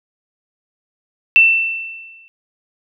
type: tone with exponential decay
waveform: sine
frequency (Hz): 2678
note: E7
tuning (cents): +27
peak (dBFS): -4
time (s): 1.36-2.28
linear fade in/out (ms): 0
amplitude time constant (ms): 200
effects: none